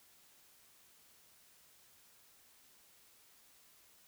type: silence
effects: white hiss -65 dBFS RMS until 4.07 s